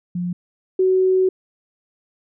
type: tone pair in turn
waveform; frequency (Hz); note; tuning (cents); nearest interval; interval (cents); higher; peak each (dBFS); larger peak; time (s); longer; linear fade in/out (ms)
sine; 177 / 374.3; F3 / F#4; +23 / +20; octave + minor second; 1297; second; -21 / -13; second; 0.15-0.33 / 0.79-1.29; second; 5
effects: none